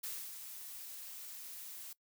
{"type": "noise with ADSR envelope", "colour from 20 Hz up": "blue", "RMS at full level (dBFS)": -41, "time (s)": [0.03, 1.93], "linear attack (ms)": 10, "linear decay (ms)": 270, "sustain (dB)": -7, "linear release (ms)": 4, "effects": ["noise-tail reverb RT60 0.1 s tail -21 dB re dry"]}